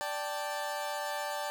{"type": "chord", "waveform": "30% pulse", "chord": "D suspended fourth", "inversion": "none", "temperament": "equal", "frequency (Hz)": [587.3, 784, 880], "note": ["D5", "G5", "A5"], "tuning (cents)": [0, 0, 0], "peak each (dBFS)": [-35, -37, -35], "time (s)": [0.01, 1.5], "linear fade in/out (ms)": 0, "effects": []}